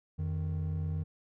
triangle tone pair together, 87.31 / 155.56 Hz, F2 / D#3, 0 / 0 cents, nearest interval minor seventh, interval 1000 cents, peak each -30 / -32 dBFS, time 0.18-1.04 s, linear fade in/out 20 ms, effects tanh soft clip ceiling -24 dBFS

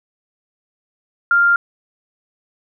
sine tone, 1396.9 Hz, F6, in tune, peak -10 dBFS, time 1.31-1.56 s, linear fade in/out 2 ms, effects none

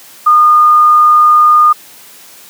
sine tone, 1220 Hz, D#6, 34 cents flat, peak -3 dBFS, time 0.26-1.73 s, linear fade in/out 10 ms, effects white hiss -37 dBFS RMS until 2.49 s + high-pass 150 Hz 12 dB/octave

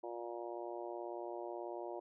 harmonic tone, 118.3 Hz, A#2, 26 cents sharp, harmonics 3 / 4 / 5 / 6 / 7 / 8, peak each -45 / -51 / -47 / -49 / -53 / -52 dBFS, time 0.03-2 s, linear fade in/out 10 ms, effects none

